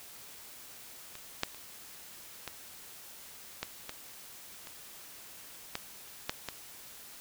clicks, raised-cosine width 0.2 ms, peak -27 / -11 / -30 / -20 / -16 / -21 / -28 / -16 / -13 / -18 dBFS, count 10, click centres 1.154 / 1.434 / 1.546 / 2.477 / 3.63 / 3.894 / 4.672 / 5.754 / 6.295 / 6.487 s, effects white hiss -50 dBFS RMS until 7.2 s

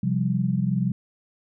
sine chord, C suspended fourth, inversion none, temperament equal, 130.81 / 174.61 / 196 Hz, C3 / F3 / G3, 0 / 0 / 0 cents, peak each -25 dBFS, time 0.03-0.92 s, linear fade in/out 5 ms, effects none

